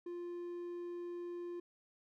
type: tone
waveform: triangle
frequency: 349.2 Hz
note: F4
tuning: in tune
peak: -39 dBFS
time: 0.06-1.6 s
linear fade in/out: 5 ms
effects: none